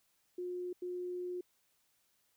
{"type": "tone bursts at uneven times", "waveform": "sine", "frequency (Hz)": 358.6, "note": "F4", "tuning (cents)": 46, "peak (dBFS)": -37, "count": 2, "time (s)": [[0.38, 0.73], [0.82, 1.41]], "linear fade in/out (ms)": 5, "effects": ["white hiss -75 dBFS RMS until 2.36 s"]}